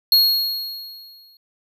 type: tone with exponential decay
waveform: square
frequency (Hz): 4301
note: C8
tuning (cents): +47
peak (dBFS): -10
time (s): 0.12-1.37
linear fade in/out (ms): 2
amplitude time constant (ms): 270
effects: none